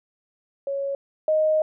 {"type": "tone pair in turn", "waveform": "sine", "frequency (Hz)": [554.4, 622.3], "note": ["C#5", "D#5"], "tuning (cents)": [0, 0], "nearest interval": "major second", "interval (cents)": 200, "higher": "second", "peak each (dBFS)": [-24, -17], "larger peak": "second", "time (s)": [[0.67, 0.95], [1.28, 1.62]], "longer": "second", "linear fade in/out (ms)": 2, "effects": []}